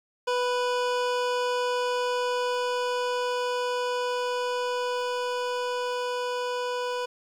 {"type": "tone with level ramp", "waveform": "25% pulse", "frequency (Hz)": 493.9, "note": "B4", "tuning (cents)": 0, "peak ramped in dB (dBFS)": [-20, -24], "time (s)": [0.27, 7.06], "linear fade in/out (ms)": 10, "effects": ["low-pass 6000 Hz 12 dB/octave", "9-bit"]}